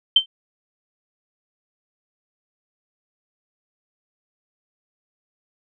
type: tone with exponential decay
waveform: sine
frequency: 3113 Hz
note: G7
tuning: 13 cents flat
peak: -6 dBFS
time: 0.16-0.26 s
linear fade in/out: 5 ms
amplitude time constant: 20 ms
effects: none